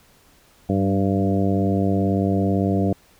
harmonic tone with a mistuned harmonic, 98 Hz, G2, in tune, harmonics 1 / 2 / 3 / 4 / 5 / 6 / 7, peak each -23 / -21 / -24 / -28 / -29 / -31 / -29 dBFS, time 0.69-2.93 s, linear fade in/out 5 ms, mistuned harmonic 2, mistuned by -23 cents, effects pink hiss -55 dBFS RMS until 3.19 s

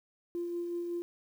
sine tone with tremolo, 345.9 Hz, F4, 17 cents flat, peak -31 dBFS, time 0.35-1.02 s, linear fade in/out 0 ms, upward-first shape sine, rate 5.4 Hz, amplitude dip 30%, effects tanh soft clip ceiling -27 dBFS + 10-bit

